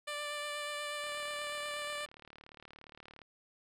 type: tone with vibrato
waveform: 10% pulse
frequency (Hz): 589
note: D5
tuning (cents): +5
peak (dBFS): -29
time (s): 0.07-2.06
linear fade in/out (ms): 10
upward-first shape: triangle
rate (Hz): 8.3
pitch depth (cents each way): 16
type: click train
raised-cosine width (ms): 0.3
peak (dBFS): -36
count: 82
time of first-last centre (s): 1.04-3.217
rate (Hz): 37.2
effects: low-pass 11000 Hz 12 dB/octave